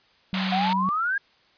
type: tone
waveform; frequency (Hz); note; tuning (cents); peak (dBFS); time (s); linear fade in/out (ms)
sine; 188.7; F#3; +34; -25; 0.33-0.89; 0
type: band-pass noise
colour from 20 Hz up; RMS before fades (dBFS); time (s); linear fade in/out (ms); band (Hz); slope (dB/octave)
white; -31; 0.34-0.73; 0; 570 to 4300; 48
type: exponential sweep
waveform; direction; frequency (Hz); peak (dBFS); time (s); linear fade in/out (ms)
sine; up; 716 to 1661.2; -22; 0.52-1.18; 5
effects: white hiss -60 dBFS RMS until 1.57 s + resampled to 11025 Hz